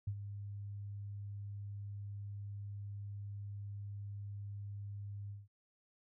sine tone with ADSR envelope, 101.3 Hz, G#2, 43 cents flat, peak -33 dBFS, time 0.07-5.48 s, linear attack 7 ms, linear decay 64 ms, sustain -9 dB, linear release 180 ms, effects none

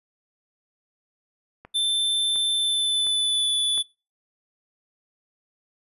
click train, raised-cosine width 0.5 ms, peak -27 dBFS, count 4, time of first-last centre 1.65-3.778 s, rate 1.41 Hz
square tone with pitch glide, 3547 to 3468 Hz, A7 to A7, +13 to -26 cents, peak -21 dBFS, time 1.74-3.83 s, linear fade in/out 20 ms, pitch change -39 cents, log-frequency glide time 2.53-3.51 s
effects noise-tail reverb RT60 0.3 s tail -24 dB re dry + resampled to 32000 Hz

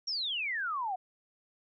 sine exponential sweep, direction down, 5700 to 715 Hz, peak -31 dBFS, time 0.07-0.96 s, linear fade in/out 10 ms, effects none

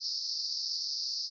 white band-pass noise, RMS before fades -35 dBFS, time 0-1.3 s, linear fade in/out 50 ms, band 4400 to 5400 Hz, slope 96 dB/octave, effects none

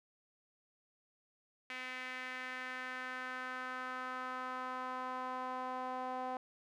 sawtooth tone with band-pass filter sweep, 255.5 Hz, C4, 41 cents flat, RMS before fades -42 dBFS, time 1.7-6.37 s, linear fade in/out 2 ms, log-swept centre 2200 to 820 Hz, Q 2.7, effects none

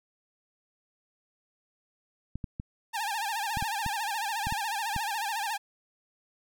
clicks, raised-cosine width 5 ms, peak -22 dBFS, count 9, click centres 2.356 / 2.442 / 2.599 / 3.572 / 3.625 / 3.863 / 4.47 / 4.524 / 4.963 s
sawtooth tone with vibrato, 856 Hz, A5, 48 cents flat, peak -26 dBFS, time 2.93-5.58 s, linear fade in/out 20 ms, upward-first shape sine, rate 14 Hz, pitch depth 140 cents each way
effects none

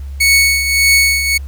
sawtooth tone with tremolo, 2217 Hz, C#7, in tune, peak -3 dBFS, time 0.2-1.38 s, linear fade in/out 10 ms, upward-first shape triangle, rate 1.7 Hz, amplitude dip 65%, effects added 69 Hz sine -23 dBFS peak until 1.47 s + pink hiss -48 dBFS RMS until 1.47 s

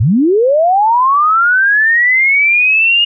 sine linear sweep, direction up, 89.1 to 2866 Hz, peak -7 dBFS, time 0-3.05 s, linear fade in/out 10 ms, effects none

